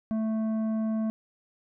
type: tone with tanh clipping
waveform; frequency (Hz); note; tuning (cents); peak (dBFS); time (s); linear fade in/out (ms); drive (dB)
sine; 220; A3; 0; -27; 0.11-1.1; 0; 9
effects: none